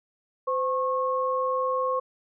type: tone pair together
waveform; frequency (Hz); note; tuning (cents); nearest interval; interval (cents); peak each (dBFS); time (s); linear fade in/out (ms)
sine; 514 / 1089.1; C5 / C#6; -31 / -31; octave + minor second; 1300; -26; 0.47-2; 10
effects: none